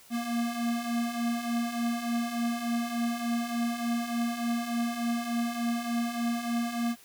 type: beating tone pair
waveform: square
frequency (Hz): 233.1 / 236.5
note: A#3 / A#3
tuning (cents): 0 / +25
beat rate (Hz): 3.4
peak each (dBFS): -35 / -30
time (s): 0.1-6.96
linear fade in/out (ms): 50
effects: white hiss -55 dBFS RMS until 7.04 s